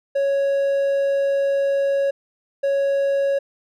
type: tone pair in turn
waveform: triangle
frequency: 554.4 / 554.4 Hz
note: C#5 / C#5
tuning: 0 / 0 cents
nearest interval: unison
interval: 0 cents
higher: neither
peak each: -15 dBFS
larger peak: neither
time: 0.15-2.11 / 2.63-3.39 s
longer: first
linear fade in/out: 10 ms
effects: none